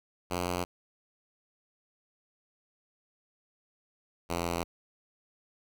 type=tone pair in turn; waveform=5% pulse; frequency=88.8 / 85.6 Hz; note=F2 / F2; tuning=+29 / -34 cents; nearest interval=minor second; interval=63 cents; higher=first; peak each=-19 dBFS; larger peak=neither; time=0.3-0.65 / 4.29-4.64 s; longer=neither; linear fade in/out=20 ms; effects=none